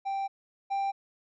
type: tone pair in turn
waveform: triangle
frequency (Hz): 784 / 788.3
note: G5 / G5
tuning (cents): 0 / +9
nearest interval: unison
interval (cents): 9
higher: second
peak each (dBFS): -27 / -25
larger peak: second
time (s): 0.05-0.28 / 0.7-0.92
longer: first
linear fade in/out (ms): 20
effects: resampled to 16000 Hz